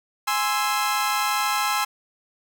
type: chord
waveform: sawtooth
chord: Ab augmented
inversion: none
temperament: equal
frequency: 830.6 / 1046.5 / 1318.5 Hz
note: Ab5 / C6 / E6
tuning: 0 / 0 / 0 cents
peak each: -22 / -22 / -22 dBFS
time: 0.27-1.85 s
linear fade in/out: 10 ms
effects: none